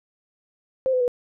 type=tone with pitch steps; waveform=sine; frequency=523.3 / 506.4 / 490 Hz; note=C5 / B4 / B4; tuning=0 / +43 / -14 cents; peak=-18 dBFS; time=0.86-1.079 s; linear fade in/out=0 ms; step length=73 ms; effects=none